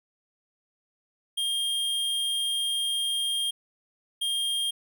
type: tone pair in turn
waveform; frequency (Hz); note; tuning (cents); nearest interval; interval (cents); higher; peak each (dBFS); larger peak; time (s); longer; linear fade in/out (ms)
square; 3217 / 3217; G7 / G7; +44 / +44; unison; 0; neither; -26; neither; 1.37-3.51 / 4.21-4.71; first; 10
effects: none